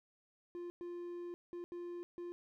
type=tone bursts at uneven times; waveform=triangle; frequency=349.2 Hz; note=F4; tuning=in tune; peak=-40 dBFS; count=5; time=0.55-0.7 / 0.81-1.34 / 1.53-1.64 / 1.72-2.03 / 2.18-2.32 s; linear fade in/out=0 ms; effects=none